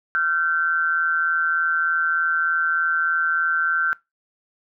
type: tone pair together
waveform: sine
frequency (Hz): 1376.7 / 1540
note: F6 / G6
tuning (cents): -25 / -31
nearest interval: major second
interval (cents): 194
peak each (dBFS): -21 / -20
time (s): 0.15-3.93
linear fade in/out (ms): 0
effects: noise-tail reverb RT60 0.2 s tail -21 dB re dry